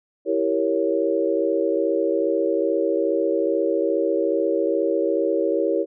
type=chord; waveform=sine; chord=E diminished seventh; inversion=none; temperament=equal; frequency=329.6 / 392 / 466.2 / 554.4 Hz; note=E4 / G4 / Bb4 / Db5; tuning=0 / 0 / 0 / 0 cents; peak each=-24 dBFS; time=0.25-5.86 s; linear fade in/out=50 ms; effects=none